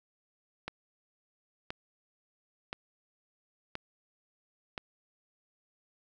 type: click train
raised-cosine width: 0.3 ms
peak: -20 dBFS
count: 5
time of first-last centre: 0.68-4.778 s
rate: 0.976 Hz
effects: none